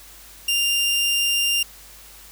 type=tone; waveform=sawtooth; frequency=2794 Hz; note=F7; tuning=in tune; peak=-15 dBFS; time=0.48-1.63 s; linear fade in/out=5 ms; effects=added 50 Hz sine -50 dBFS peak until 2.31 s + white hiss -45 dBFS RMS until 2.31 s